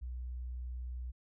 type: tone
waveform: sine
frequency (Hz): 61.74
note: B1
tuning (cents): 0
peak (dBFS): -38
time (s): 0.01-1.12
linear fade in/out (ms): 20
effects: none